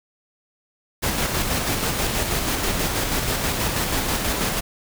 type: noise with tremolo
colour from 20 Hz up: pink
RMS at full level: -22 dBFS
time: 1.02-4.61 s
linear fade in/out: 20 ms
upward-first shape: square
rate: 6.2 Hz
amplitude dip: 30%
effects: none